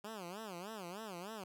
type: tone with vibrato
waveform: 10% pulse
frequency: 196 Hz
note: G3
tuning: in tune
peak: -36 dBFS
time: 0.04-1.44 s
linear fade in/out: 5 ms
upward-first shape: sine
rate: 3.3 Hz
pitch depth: 240 cents each way
effects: none